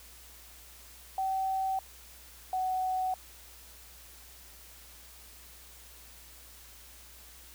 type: tone pair in turn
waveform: sine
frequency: 766 / 746.8 Hz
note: G5 / F#5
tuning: -40 / +16 cents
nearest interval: unison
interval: 44 cents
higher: first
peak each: -28 dBFS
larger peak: neither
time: 1.18-1.79 / 2.53-3.14 s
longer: neither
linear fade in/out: 2 ms
effects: added 60 Hz sine -56 dBFS peak until 7.54 s + white hiss -53 dBFS RMS until 7.54 s